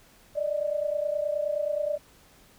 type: tone pair together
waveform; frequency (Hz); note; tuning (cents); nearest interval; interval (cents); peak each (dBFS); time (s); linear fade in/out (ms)
sine; 587.5 / 617; D5 / D#5; +1 / -15; minor second; 84; -27 / -30; 0.35-1.98; 20
effects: pink hiss -57 dBFS RMS until 2.58 s